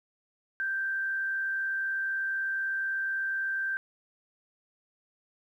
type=tone with frequency modulation; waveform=sine; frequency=1568 Hz; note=G6; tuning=in tune; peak=-28 dBFS; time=0.6-3.77 s; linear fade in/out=0 ms; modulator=71.9 Hz; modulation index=0.31; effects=11-bit